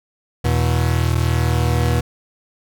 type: tone pair together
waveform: 40% pulse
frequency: 80.6 / 120.76 Hz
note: E2 / B2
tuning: -38 / -38 cents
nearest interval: perfect fifth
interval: 700 cents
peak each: -17 dBFS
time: 0.44-2.01 s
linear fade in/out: 10 ms
effects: none